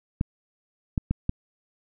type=clicks; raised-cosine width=5 ms; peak=-11 dBFS; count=4; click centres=0.211 / 0.978 / 1.11 / 1.294 s; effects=none